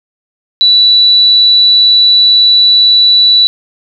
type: tone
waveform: sine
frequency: 3951 Hz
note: B7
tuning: in tune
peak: -3 dBFS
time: 0.61-3.47 s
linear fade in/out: 0 ms
effects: none